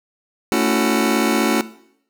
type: chord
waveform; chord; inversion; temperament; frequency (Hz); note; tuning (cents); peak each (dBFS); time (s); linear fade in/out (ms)
sawtooth; F# minor seventh; first; just; 222 / 277.5 / 333 / 370; A3 / C#4 / E4 / F#4; +16 / +2 / +18 / 0; -17; 0.52-1.61; 0
effects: noise-tail reverb RT60 0.7 s tail -17 dB re dry